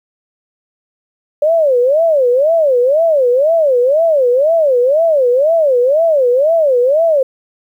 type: tone with vibrato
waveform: sine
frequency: 569 Hz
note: C#5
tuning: 45 cents sharp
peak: -8 dBFS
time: 1.42-7.23 s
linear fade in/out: 5 ms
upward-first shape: sine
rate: 2 Hz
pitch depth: 280 cents each way
effects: 8-bit